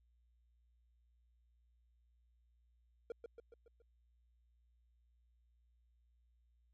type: tone with echo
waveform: triangle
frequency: 466.2 Hz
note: A#4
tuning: in tune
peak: -38 dBFS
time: 3.1-3.12 s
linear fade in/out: 2 ms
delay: 140 ms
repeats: 5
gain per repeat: -5 dB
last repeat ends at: 3.82 s
effects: added 59 Hz sine -70 dBFS peak until 6.73 s